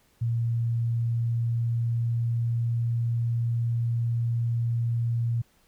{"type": "tone with pitch glide", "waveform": "sine", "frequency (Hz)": [116.54, 117.22], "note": ["A#2", "A#2"], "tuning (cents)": [0, 10], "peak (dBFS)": -23, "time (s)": [0.21, 5.42], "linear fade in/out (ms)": 10, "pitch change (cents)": 10, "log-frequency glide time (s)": [0.46, 2.89], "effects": ["pink hiss -64 dBFS RMS until 5.67 s"]}